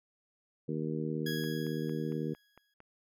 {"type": "harmonic tone", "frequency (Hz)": 78, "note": "D#2", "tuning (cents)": 5, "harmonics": [2, 3, 4, 5, 6], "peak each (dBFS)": [-36, -38, -39, -40, -41], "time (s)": [0.68, 2.34], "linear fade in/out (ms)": 10}
{"type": "tone with exponential decay", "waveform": "20% pulse", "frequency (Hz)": 1661.2, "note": "G#6", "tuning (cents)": 0, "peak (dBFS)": -31, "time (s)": [1.26, 2.74], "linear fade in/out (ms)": 5, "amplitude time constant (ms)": 320}
{"type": "click train", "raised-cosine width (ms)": 0.5, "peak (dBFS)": -38, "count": 7, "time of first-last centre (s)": [1.44, 2.804], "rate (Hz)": 4.4}
{"effects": []}